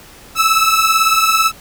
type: beating tone pair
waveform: sawtooth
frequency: 1300 / 1318 Hz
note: E6 / E6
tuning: -24 / -1 cents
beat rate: 18 Hz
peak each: -10 dBFS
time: 0.35-1.52 s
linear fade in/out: 50 ms
effects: pink hiss -40 dBFS RMS until 1.6 s